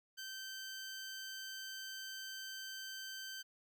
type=tone; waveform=15% pulse; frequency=1550 Hz; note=G6; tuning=20 cents flat; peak=-38 dBFS; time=0.17-3.43 s; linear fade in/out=20 ms; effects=none